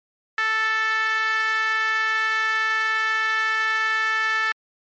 5% pulse tone with band-pass filter, 440 Hz, A4, in tune, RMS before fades -22 dBFS, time 0.38-4.52 s, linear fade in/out 2 ms, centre 1600 Hz, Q 5.4, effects MP3 32 kbps

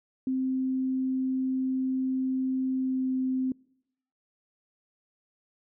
sine tone with pitch glide, 260.9 to 259.4 Hz, C4 to C4, -5 to -15 cents, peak -25 dBFS, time 0.27-3.52 s, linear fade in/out 2 ms, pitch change -10 cents, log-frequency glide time 2.76-3.15 s, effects noise-tail reverb RT60 0.8 s tail -26 dB re dry

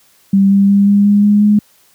sine tone with pitch steps, 196 / 198.05 / 200.1 / 202.2 / 204.3 / 206.5 / 208.6 Hz, G3 / G3 / G3 / G#3 / G#3 / G#3 / G#3, 0 / +18 / +36 / -46 / -28 / -10 / +8 cents, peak -6 dBFS, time 0.33-1.59 s, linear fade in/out 5 ms, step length 180 ms, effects white hiss -51 dBFS RMS until 1.94 s + high-pass 60 Hz 12 dB/octave

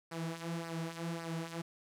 sawtooth tone with flanger, 166.1 Hz, E3, 13 cents sharp, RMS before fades -40 dBFS, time 0.11-1.62 s, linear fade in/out 10 ms, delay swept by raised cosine 0.28 to 5.98 ms, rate 1.8 Hz, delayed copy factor -0.65, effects low-pass 11000 Hz 12 dB/octave + 10-bit

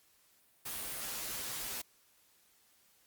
white noise with comb filter, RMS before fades -40 dBFS, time 0.65-1.82 s, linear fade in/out 10 ms, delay 11 ms, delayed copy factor -0.8, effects white hiss -68 dBFS RMS until 3.06 s + Opus 48 kbps

